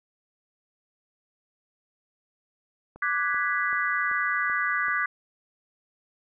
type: click train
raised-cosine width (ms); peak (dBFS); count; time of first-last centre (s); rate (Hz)
1; -31; 6; 2.96-4.883; 2.6
type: chord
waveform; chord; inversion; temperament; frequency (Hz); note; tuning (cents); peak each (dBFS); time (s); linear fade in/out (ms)
sine; G# half-diminished seventh; second; equal; 1174.7 / 1480 / 1661.2 / 1975.5; D6 / F#6 / G#6 / B6; 0 / 0 / 0 / 0; -29; 3.02-5.06; 5
effects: none